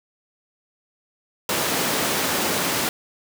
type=high-pass noise; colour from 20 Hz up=pink; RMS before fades=-23 dBFS; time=1.49-2.89 s; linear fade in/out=2 ms; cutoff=220 Hz; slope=12 dB/octave; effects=none